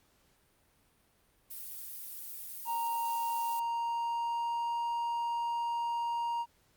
violet noise, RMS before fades -43 dBFS, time 1.5-3.6 s, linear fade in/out 10 ms
triangle tone with pitch glide, 930 to 938.6 Hz, A#5 to A#5, -4 to +12 cents, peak -29 dBFS, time 2.65-6.46 s, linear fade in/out 50 ms, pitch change +16 cents, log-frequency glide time 3.25-4.81 s
effects pink hiss -69 dBFS RMS until 6.76 s + Opus 48 kbps

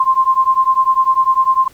sine beating tone pair, 1046.5 / 1056.5 Hz, C6 / C6, 0 / +16 cents, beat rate 10 Hz, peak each -13 dBFS, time 0-1.68 s, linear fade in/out 5 ms, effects pink hiss -47 dBFS RMS until 1.73 s

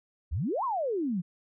sine exponential two-way sweep, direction up then down, 61.74 to 1111 to 164 Hz, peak -27 dBFS, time 0.31-1.22 s, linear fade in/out 20 ms, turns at 0.64 s, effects none

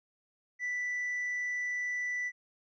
sine tone with tanh clipping, 1975.5 Hz, B6, in tune, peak -32 dBFS, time 0.59-2.32 s, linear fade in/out 50 ms, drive 1 dB, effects none

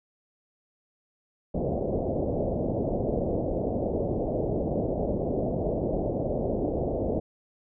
white low-pass noise, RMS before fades -28 dBFS, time 1.54-7.2 s, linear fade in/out 10 ms, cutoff 650 Hz, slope 48 dB/octave, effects none

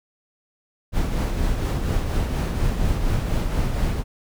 brown noise with tremolo, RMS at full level -20 dBFS, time 0.92-4.04 s, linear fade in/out 50 ms, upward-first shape triangle, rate 4.2 Hz, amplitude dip 45%, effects none

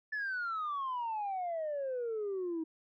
sine exponential sweep, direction down, 1753 to 315.7 Hz, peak -32 dBFS, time 0.12-2.64 s, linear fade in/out 10 ms, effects tanh soft clip ceiling -31 dBFS

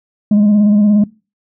sine tone with vibrato, 207.7 Hz, G#3, in tune, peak -4 dBFS, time 0.31-1.04 s, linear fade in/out 5 ms, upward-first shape square, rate 17 Hz, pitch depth 30 cents each way, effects noise-tail reverb RT60 0.3 s tail -22 dB re dry + tanh soft clip ceiling -6 dBFS

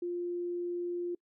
sine tone, 350.3 Hz, F4, 5 cents sharp, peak -32 dBFS, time 0.02-1.15 s, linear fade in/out 5 ms, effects noise-tail reverb RT60 0.1 s tail -26 dB re dry

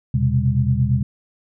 sine tone cluster, 80.4 / 124.1 / 132.9 / 200.9 Hz, E2 / B2 / C3 / G3, -43 / +9 / +27 / +43 cents, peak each -24 / -18 / -20 / -24 dBFS, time 0.14-1.03 s, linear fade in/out 5 ms, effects none

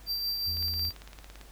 square tone with tremolo, 4700 Hz, D8, 1 cent sharp, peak -28 dBFS, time 0.06-0.93 s, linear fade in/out 50 ms, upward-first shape triangle, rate 5.5 Hz, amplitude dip 40%
triangle tone, 82.7 Hz, E2, 6 cents sharp, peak -33 dBFS, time 0.46-0.91 s, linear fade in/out 20 ms
click train, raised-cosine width 0.2 ms, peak -29 dBFS, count 16, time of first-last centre 0.57-1.413 s, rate 17.8 Hz
effects added 50 Hz sine -48 dBFS peak until 1.51 s + pink hiss -55 dBFS RMS until 1.51 s

